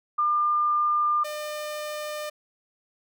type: tone pair in turn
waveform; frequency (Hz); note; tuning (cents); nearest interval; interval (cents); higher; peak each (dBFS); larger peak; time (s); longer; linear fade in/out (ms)
sine / sawtooth; 1201 / 602.2; D6 / D5; +38 / +43; octave; 1195; first; -20 / -27; first; 0.18-1.24 / 1.24-2.3; neither; 10
effects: none